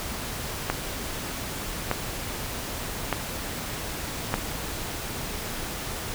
click train, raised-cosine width 0.5 ms, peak -8 dBFS, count 4, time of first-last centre 0.7-4.341 s, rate 0.824 Hz, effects pink hiss -33 dBFS RMS until 6.14 s

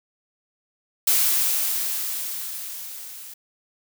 blue noise with level ramp, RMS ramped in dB -18 to -40 dBFS, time 1.07-3.34 s, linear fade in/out 5 ms, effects none

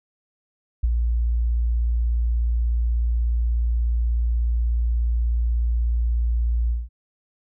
sine tone with ADSR envelope, 58.27 Hz, A#1, in tune, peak -14 dBFS, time 0.83-6.89 s, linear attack 11 ms, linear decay 23 ms, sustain -4 dB, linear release 190 ms, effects none

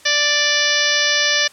harmonic tone, 587.3 Hz, D5, in tune, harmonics 1 / 2 / 3 / 4 / 5 / 6 / 7 / 8 / 9 / 10, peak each -26 / -31 / -19 / -24 / -23 / -23 / -26 / -25 / -23 / -24 dBFS, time 0.05-1.48 s, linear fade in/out 10 ms, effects white hiss -46 dBFS RMS until 1.52 s + low-pass 9000 Hz 12 dB/octave

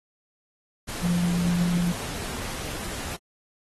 sine tone in noise, 174.61 Hz, F3, in tune, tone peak -21 dBFS, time 1.02-1.93 s, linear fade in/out 20 ms, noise pink, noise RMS -34 dBFS, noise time 0.87-3.17 s, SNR +10 dB, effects AAC 32 kbps

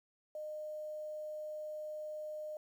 sine tone with quantisation, 611 Hz, D#5, 32 cents flat, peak -40 dBFS, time 0.35-2.57 s, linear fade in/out 2 ms, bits 11, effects none

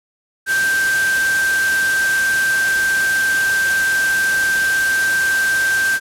sine tone in noise, 1568 Hz, G6, in tune, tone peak -14 dBFS, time 0.46-6 s, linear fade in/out 50 ms, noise white, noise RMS -24 dBFS, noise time 0.46-6 s, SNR +7 dB, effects low-pass 11000 Hz 12 dB/octave

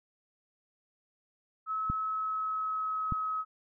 sine tone with pitch glide, 1292 to 1277.2 Hz, E6 to D#6, -35 to +45 cents, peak -30 dBFS, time 1.66-3.45 s, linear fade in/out 50 ms, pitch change -20 cents, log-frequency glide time 1.97-3.2 s
clicks, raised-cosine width 5 ms, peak -20 dBFS, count 2, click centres 1.9 / 3.123 s
effects none

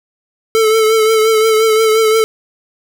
square tone with vibrato, 440 Hz, A4, in tune, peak -9 dBFS, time 0.55-2.24 s, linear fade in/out 0 ms, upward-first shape triangle, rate 5.7 Hz, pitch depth 40 cents each way, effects none

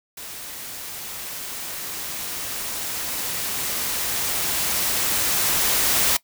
white noise with level ramp, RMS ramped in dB -36 to -19 dBFS, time 0.17-6.17 s, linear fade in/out 5 ms, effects noise-tail reverb RT60 0.1 s tail -20 dB re dry

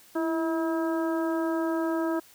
harmonic tone with a mistuned harmonic, 321.9 Hz, E4, 41 cents flat, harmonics 1 / 2 / 3 / 4 / 5, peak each -26 / -32 / -36 / -38 / -40 dBFS, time 0.15-2.2 s, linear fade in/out 10 ms, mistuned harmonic 1, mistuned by +48 cents, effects white hiss -55 dBFS RMS until 2.34 s

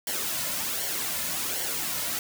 white noise with flanger, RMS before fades -30 dBFS, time 0.07-2.19 s, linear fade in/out 2 ms, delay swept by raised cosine 0.79 to 2.59 ms, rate 1.3 Hz, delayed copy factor -0.55, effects none

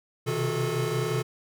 square tone cluster, 126.8 / 132.3 / 158.2 / 359.4 / 433.7 Hz, B2 / C3 / D#3 / F4 / A4, +46 / +20 / +29 / +50 / -25 cents, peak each -32 / -34 / -34 / -34 / -31 dBFS, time 0.26-1.23 s, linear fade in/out 20 ms, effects none

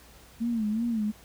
sine tone with vibrato, 223.4 Hz, A3, 27 cents sharp, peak -25 dBFS, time 0.4-1.12 s, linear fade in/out 20 ms, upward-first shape sine, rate 2.7 Hz, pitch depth 110 cents each way, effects added 60 Hz sine -56 dBFS peak until 1.24 s + pink hiss -54 dBFS RMS until 1.24 s

